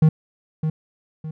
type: tone with echo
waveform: triangle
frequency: 156.7 Hz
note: D#3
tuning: 13 cents sharp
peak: -8 dBFS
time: 0.02-0.09 s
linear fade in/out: 5 ms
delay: 610 ms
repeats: 2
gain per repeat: -9 dB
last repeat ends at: 1.31 s
effects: none